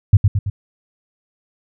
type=tone with echo; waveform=sine; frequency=100 Hz; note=G2; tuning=35 cents sharp; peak=-3 dBFS; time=0.13-0.17 s; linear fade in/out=5 ms; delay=110 ms; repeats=3; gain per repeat=-5 dB; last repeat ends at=0.5 s; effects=none